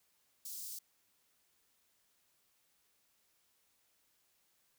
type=high-pass noise; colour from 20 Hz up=white; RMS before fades=-45 dBFS; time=0.45-0.79 s; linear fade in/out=5 ms; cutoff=4700 Hz; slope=24 dB/octave; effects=white hiss -75 dBFS RMS until 4.78 s